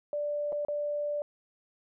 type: tone with dropouts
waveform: sine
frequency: 587.3 Hz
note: D5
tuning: in tune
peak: -29 dBFS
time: 0.13-1.22 s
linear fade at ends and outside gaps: 1 ms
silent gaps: 0.522-0.527 / 0.65-0.684 s
effects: none